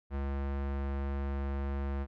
square tone with low-pass filter, 69.3 Hz, C#2, in tune, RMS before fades -34 dBFS, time 0.1-2.07 s, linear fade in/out 50 ms, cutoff 1700 Hz, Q 0.84, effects none

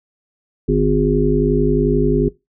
harmonic tone, 51.3 Hz, G#1, 21 cents flat, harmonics 1 / 3 / 5 / 7 / 8, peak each -19 / -19 / -19 / -19 / -19 dBFS, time 0.68-2.29 s, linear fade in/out 10 ms, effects noise-tail reverb RT60 0.2 s tail -20 dB re dry

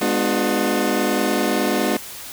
25% pulse chord, G# diminished seventh, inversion none, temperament just, 207.7 / 249.2 / 299 / 358.8 Hz, G#3 / B3 / D4 / F4, 0 / +16 / +31 / +47 cents, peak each -20 dBFS, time 0.01-1.97 s, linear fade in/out 5 ms, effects white hiss -35 dBFS RMS until 2.32 s

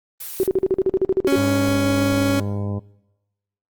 blue noise, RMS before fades -32 dBFS, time 0.2-0.47 s, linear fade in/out 5 ms
sine tone bursts, 379.4 Hz, F#4, 43 cents sharp, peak -14 dBFS, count 13, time 0.4-1.357 s, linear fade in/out 0 ms, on 33 ms, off 44 ms
30% pulse tone, 278.2 Hz, C#4, 6 cents sharp, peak -15 dBFS, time 1.27-2.4 s, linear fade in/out 2 ms
harmonic tone, 101.3 Hz, G#2, 43 cents flat, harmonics 1 / 2 / 3 / 4 / 5 / 6 / 7 / 8 / 9 / 10, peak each -23 / -29 / -36 / -35 / -38 / -39 / -46 / -46 / -48 / -44 dBFS, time 1.36-2.8 s, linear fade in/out 20 ms
effects noise-tail reverb RT60 1.0 s tail -24 dB re dry + Opus 24 kbps

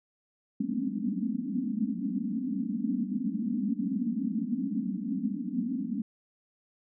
pink band-pass noise, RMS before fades -31 dBFS, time 0.6-6.02 s, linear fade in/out 5 ms, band 190 to 280 Hz, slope 96 dB/octave, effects none

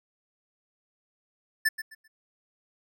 square tone with echo, 1760 Hz, A6, in tune, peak -21 dBFS, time 1.65-1.69 s, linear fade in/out 10 ms, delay 130 ms, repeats 3, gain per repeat -12 dB, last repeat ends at 2.08 s, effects none

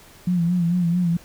sine tone with vibrato, 174.1 Hz, F3, 5 cents flat, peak -17 dBFS, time 0.27-1.17 s, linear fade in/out 5 ms, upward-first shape sine, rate 4.5 Hz, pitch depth 67 cents each way, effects pink hiss -48 dBFS RMS until 1.24 s

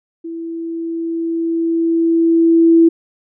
sine tone with level ramp, 331.3 Hz, E4, 9 cents sharp, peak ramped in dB -24 to -5 dBFS, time 0.24-2.89 s, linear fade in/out 10 ms, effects none

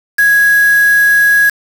sine tone with quantisation, 1661.2 Hz, G#6, in tune, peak -6 dBFS, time 0.18-1.5 s, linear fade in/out 10 ms, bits 3, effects none

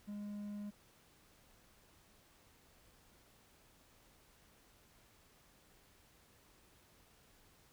triangle tone, 206 Hz, G#3, 14 cents flat, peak -40 dBFS, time 0.07-0.71 s, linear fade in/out 20 ms, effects pink hiss -67 dBFS RMS until 7.72 s

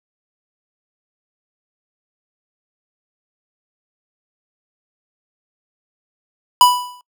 square tone with exponential decay, 987.8 Hz, B5, in tune, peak -5 dBFS, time 6.61-7.01 s, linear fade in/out 1 ms, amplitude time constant 86 ms, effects noise-tail reverb RT60 0.1 s tail -24 dB re dry

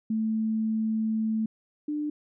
sine tone pair in turn, 220 / 298.4 Hz, A3 / D4, 0 / +28 cents, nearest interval perfect fourth, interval 528 cents, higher second, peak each -24 / -27 dBFS, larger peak first, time 0.1-1.46 / 1.88-2.1 s, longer first, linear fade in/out 5 ms, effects none

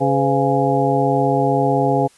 harmonic tone with a mistuned harmonic, 138.59 Hz, C#3, in tune, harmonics 1 / 2 / 3 / 4 / 5 / 6, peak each -21 / -21 / -21 / -21 / -21 / -21 dBFS, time 0-2.08 s, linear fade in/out 20 ms, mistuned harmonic 4, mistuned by -140 cents, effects white hiss -52 dBFS RMS until 2.17 s + resampled to 24000 Hz

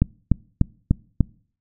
click train, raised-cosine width 5 ms, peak -3 dBFS, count 5, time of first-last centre 0.02-1.207 s, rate 3.37 Hz, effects noise-tail reverb RT60 0.5 s tail -25 dB re dry

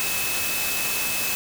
sine tone in noise, 2592 Hz, E7, 30 cents flat, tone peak -29 dBFS, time 0-1.35 s, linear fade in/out 0 ms, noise white, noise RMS -26 dBFS, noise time 0-1.35 s, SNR -6 dB, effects none

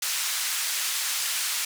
white band-pass noise, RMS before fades -28 dBFS, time 0.02-1.65 s, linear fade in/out 5 ms, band 1400 to 10000 Hz, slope 12 dB/octave, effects none

